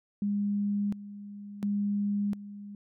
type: tone with tremolo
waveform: sine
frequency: 203.6 Hz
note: G#3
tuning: 34 cents flat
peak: -26 dBFS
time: 0.22-2.75 s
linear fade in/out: 2 ms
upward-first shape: square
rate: 0.71 Hz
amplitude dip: 80%
effects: none